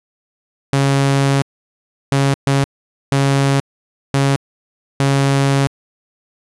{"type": "tone bursts at uneven times", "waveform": "sawtooth", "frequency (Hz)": 138, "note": "C#3", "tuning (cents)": -7, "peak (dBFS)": -8, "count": 6, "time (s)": [[0.73, 1.42], [2.12, 2.34], [2.47, 2.64], [3.12, 3.6], [4.14, 4.36], [5, 5.67]], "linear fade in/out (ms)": 0, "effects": ["resampled to 24000 Hz"]}